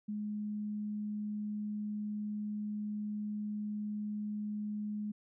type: tone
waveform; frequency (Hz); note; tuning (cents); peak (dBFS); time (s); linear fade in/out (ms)
sine; 209.7; G#3; +17; -35; 0.08-5.12; 10
effects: none